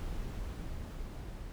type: noise with level ramp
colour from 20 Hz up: brown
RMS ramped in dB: -38 to -43 dBFS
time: 0-1.52 s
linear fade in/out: 0 ms
effects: none